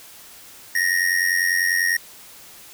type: tone with amplitude modulation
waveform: square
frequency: 1864.7 Hz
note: A#6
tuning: in tune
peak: -15 dBFS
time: 0.75-1.97 s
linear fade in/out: 5 ms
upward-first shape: sine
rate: 90.1 Hz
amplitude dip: 75%
effects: white hiss -44 dBFS RMS until 2.73 s